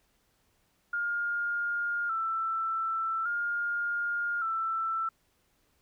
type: tone with vibrato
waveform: sine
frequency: 1372 Hz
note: F6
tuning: 31 cents flat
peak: -28 dBFS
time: 0.93-5.09 s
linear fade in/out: 5 ms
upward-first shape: square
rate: 0.43 Hz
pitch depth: 52 cents each way
effects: pink hiss -71 dBFS RMS until 5.81 s